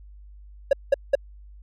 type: tone bursts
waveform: triangle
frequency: 554.4 Hz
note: C#5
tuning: in tune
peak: -11 dBFS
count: 3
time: 0.71-1.153 s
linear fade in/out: 5 ms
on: 21 ms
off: 190 ms
effects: added 50 Hz sine -43 dBFS peak until 1.62 s